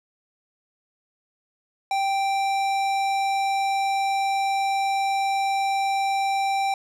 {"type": "tone with tanh clipping", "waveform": "sine", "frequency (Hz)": 784, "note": "G5", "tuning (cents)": 0, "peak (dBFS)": -23, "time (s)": [1.91, 6.74], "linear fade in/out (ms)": 2, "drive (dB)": 17, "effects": []}